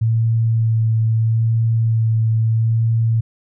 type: tone with vibrato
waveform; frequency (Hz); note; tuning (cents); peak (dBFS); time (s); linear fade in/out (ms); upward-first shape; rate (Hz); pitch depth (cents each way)
sine; 112.8; A2; +44; -13; 0.01-3.21; 10; sine; 0.77; 16
effects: none